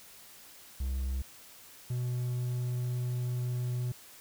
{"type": "tone pair in turn", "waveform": "triangle", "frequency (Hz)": [65.41, 123.48], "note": ["C2", "B2"], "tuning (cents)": [0, 0], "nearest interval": "major seventh", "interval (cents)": 1100, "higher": "second", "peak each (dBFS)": -28, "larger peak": "neither", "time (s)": [[0.8, 1.22], [1.9, 3.92]], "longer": "second", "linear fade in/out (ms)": 5, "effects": ["white hiss -53 dBFS RMS until 4.2 s"]}